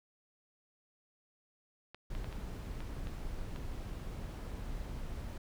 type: clicks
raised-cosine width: 0.3 ms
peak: -32 dBFS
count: 7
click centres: 1.946 / 2.151 / 2.244 / 2.327 / 2.805 / 3.071 / 3.561 s
type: noise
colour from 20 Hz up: brown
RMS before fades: -41 dBFS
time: 2.1-5.38 s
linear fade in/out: 5 ms
effects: none